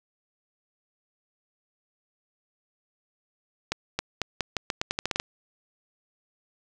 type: accelerating click train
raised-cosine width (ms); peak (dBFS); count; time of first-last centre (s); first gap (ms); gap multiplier
0.2; -9; 13; 3.72-5.199; 270; 0.84
effects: none